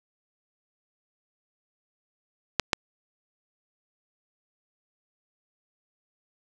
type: clicks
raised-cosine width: 0.2 ms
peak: -3 dBFS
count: 2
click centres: 2.597 / 2.732 s
effects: none